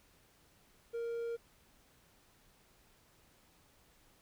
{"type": "tone", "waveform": "triangle", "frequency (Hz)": 466.2, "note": "A#4", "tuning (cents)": 0, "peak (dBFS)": -34, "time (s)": [0.93, 1.37], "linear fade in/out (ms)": 20, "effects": ["pink hiss -67 dBFS RMS until 4.21 s"]}